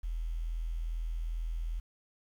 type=tone with quantisation; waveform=sine; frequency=41.2 Hz; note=E1; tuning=in tune; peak=-32 dBFS; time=0.03-1.8 s; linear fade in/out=10 ms; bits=10; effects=none